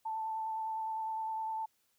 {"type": "tone with vibrato", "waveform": "sine", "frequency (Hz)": 883, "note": "A5", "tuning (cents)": 6, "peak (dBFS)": -34, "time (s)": [0.05, 1.66], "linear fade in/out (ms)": 10, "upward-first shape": "sine", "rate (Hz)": 9.8, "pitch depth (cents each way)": 14, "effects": ["white hiss -75 dBFS RMS until 1.98 s"]}